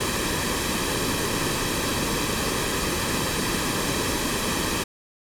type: noise with comb filter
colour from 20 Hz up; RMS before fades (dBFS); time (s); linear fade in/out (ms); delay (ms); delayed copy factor
pink; -25; 0-4.84; 10; 1.4; -0.55
effects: low-pass 12000 Hz 12 dB/octave